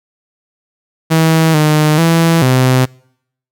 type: tone with pitch steps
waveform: sawtooth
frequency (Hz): 161.2 / 152.7 / 165.6 / 128.7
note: E3 / D#3 / E3 / C3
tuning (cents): -38 / -32 / +8 / -28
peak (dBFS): -4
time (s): 1.1-2.86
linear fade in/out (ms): 20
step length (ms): 440
effects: noise-tail reverb RT60 0.7 s tail -26 dB re dry